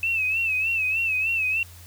sine tone with vibrato, 2616 Hz, E7, 14 cents flat, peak -21 dBFS, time 0.03-1.63 s, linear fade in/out 2 ms, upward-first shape sine, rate 3.3 Hz, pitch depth 78 cents each way, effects added 87 Hz sine -44 dBFS peak until 1.86 s + white hiss -49 dBFS RMS until 1.86 s

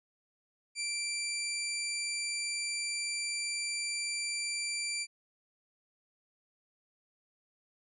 15% pulse tone, 2349 Hz, D7, in tune, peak -26 dBFS, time 0.75-5.07 s, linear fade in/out 50 ms, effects resampled to 24000 Hz

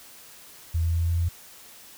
sine tone with pitch steps, 82.41 / 83.18 / 83.95 / 84.73 / 85.51 Hz, E2 / E2 / E2 / E2 / F2, 0 / +16 / +32 / +48 / -36 cents, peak -21 dBFS, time 0.74-1.29 s, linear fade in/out 10 ms, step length 110 ms, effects white hiss -48 dBFS RMS until 1.97 s

